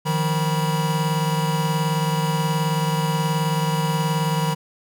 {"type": "tone cluster", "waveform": "square", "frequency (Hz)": [154.9, 173.6, 969], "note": ["D#3", "F3", "B5"], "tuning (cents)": [-7, -10, -33], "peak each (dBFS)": [-22, -27, -27], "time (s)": [0.05, 4.55], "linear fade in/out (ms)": 20, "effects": []}